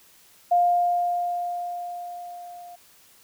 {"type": "tone with level ramp", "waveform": "sine", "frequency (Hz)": 704, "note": "F5", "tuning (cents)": 14, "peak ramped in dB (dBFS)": [-15, -40], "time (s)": [0.51, 2.76], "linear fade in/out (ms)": 10, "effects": ["white hiss -55 dBFS RMS until 3.23 s"]}